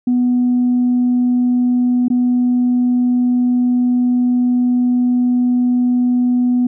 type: tone with dropouts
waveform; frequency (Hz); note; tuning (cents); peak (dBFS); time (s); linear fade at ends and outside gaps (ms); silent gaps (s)
sine; 246.9; B3; 0; -10; 0.07-6.67; 5; 2.083-2.101
effects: tanh soft clip ceiling -8 dBFS